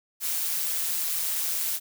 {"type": "noise with amplitude modulation", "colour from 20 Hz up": "blue", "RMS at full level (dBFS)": -26, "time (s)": [0.2, 1.8], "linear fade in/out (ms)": 50, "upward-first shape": "sine", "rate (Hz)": 163, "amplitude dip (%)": 45, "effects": []}